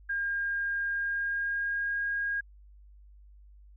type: tone with pitch glide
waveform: sine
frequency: 1613 to 1629.9 Hz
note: G6 to G#6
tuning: +49 to -33 cents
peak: -28 dBFS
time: 0.09-2.41 s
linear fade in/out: 10 ms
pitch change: +18 cents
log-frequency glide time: 0.9-2.02 s
effects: added 50 Hz sine -51 dBFS peak until 3.76 s